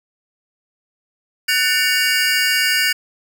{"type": "tone cluster", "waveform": "square", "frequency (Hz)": [1493, 1789, 2251, 2828, 4819], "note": ["F#6", "A6", "C#7", "F7", "D8"], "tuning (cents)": [15, 28, 26, 21, 44], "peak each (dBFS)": -22, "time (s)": [1.48, 2.93], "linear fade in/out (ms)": 10, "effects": []}